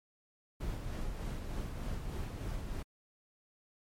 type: noise with tremolo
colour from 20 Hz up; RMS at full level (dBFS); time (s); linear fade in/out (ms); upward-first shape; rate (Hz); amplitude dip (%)
brown; -37; 0.6-2.83; 10; sine; 3.3; 35
effects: MP3 64 kbps